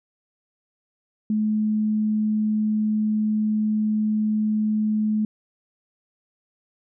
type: tone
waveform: sine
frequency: 214.3 Hz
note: A3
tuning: 45 cents flat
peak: -19 dBFS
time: 1.3-5.25 s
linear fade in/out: 2 ms
effects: none